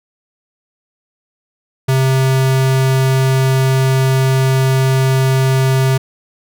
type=tone; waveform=square; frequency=132.3 Hz; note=C3; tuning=20 cents sharp; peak=-11 dBFS; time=1.88-5.98 s; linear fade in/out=10 ms; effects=none